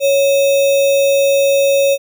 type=tone with sample-and-hold; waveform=sine; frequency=554.4 Hz; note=C#5; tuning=in tune; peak=-9 dBFS; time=0-1.98 s; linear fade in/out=50 ms; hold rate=3150 Hz; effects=none